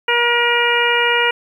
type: harmonic tone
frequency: 476.3 Hz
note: A#4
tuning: 37 cents sharp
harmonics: 1 / 2 / 3 / 4 / 5 / 6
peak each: -20 / -20 / -20 / -20 / -20 / -20 dBFS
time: 0.08-1.31 s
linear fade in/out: 5 ms
effects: 8-bit